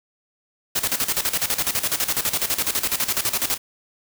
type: noise with tremolo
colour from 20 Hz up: white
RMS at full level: -21 dBFS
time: 0.75-3.58 s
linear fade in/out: 10 ms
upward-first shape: square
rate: 12 Hz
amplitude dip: 75%
effects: none